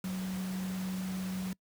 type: tone in noise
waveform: sine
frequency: 186.8 Hz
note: F#3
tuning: 17 cents sharp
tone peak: -33 dBFS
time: 0.04-1.53 s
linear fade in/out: 2 ms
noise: pink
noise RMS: -45 dBFS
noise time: 0.04-1.53 s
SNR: +9 dB
effects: noise-tail reverb RT60 0.1 s tail -25 dB re dry + high-pass 80 Hz 12 dB/octave